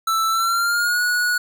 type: tone with pitch glide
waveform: square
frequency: 1324 to 1460.6 Hz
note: E6 to F#6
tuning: +7 to -23 cents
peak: -18 dBFS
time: 0.07-1.38 s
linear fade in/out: 5 ms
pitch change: +170 cents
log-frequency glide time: 0.29-1.01 s
effects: none